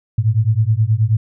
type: beating tone pair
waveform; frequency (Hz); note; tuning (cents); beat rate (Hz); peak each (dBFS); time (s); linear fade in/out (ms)
sine; 105.4 / 114.8; G#2 / A#2; +26 / -26; 9.4; -15; 0.18-1.17; 5
effects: none